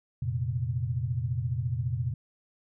sine chord, F suspended fourth, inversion none, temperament just, 87.31 / 116.41 / 130.96 Hz, F2 / Bb2 / C3, 0 / -2 / +2 cents, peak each -35 / -30 / -31 dBFS, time 0.22-2.14 s, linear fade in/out 5 ms, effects none

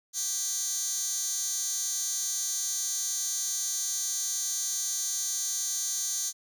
15% pulse tone with high-pass filter, 392.8 Hz, G4, 4 cents sharp, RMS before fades -31 dBFS, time 0.13-6.33 s, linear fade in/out 50 ms, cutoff 6100 Hz, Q 3.4, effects none

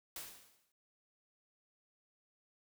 white noise with exponential decay, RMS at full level -43 dBFS, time 0.16-0.72 s, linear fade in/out 2 ms, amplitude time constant 120 ms, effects none

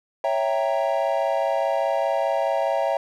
triangle chord, C# diminished seventh, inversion none, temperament equal, 554.4 / 659.3 / 784 / 932.3 Hz, C#5 / E5 / G5 / Bb5, 0 / 0 / 0 / 0 cents, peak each -23 / -22 / -25 / -27 dBFS, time 0.24-2.97 s, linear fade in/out 2 ms, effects none

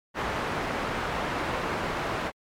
white low-pass noise, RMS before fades -30 dBFS, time 0.14-2.32 s, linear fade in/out 50 ms, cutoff 1400 Hz, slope 12 dB/octave, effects MP3 96 kbps

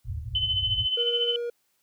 white low-pass noise, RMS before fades -31 dBFS, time 0.04-0.88 s, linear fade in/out 50 ms, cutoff 120 Hz, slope 96 dB/octave
sine tone with tremolo, 3038 Hz, F#7, 45 cents sharp, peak -21 dBFS, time 0.35-1.36 s, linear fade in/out 2 ms, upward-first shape sine, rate 14 Hz, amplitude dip 60%
triangle tone, 475.3 Hz, A#4, 34 cents sharp, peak -26 dBFS, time 0.97-1.5 s, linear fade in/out 5 ms
effects white hiss -71 dBFS RMS until 1.82 s + high-pass 60 Hz 12 dB/octave

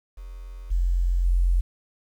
sine tone with level steps, 44.03 Hz, F1, 15 cents sharp, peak -35 / -19 / -17 dBFS, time 0.17-1.61 s, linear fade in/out 10 ms, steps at 0.7 / 1.24 s, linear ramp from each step 20 ms, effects 9-bit

